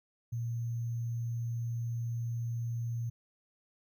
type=tone with sample-and-hold; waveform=sine; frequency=117 Hz; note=A#2; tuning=7 cents sharp; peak=-32 dBFS; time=0.32-3.1 s; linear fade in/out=10 ms; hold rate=6300 Hz; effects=none